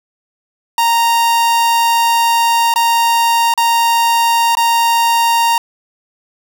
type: tone with dropouts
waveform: 45% pulse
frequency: 929 Hz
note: A#5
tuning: 6 cents flat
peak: -10 dBFS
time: 0.78-5.58 s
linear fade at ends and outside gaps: 2 ms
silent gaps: 2.74-2.759 / 3.539-3.576 / 4.552-4.57 s
effects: none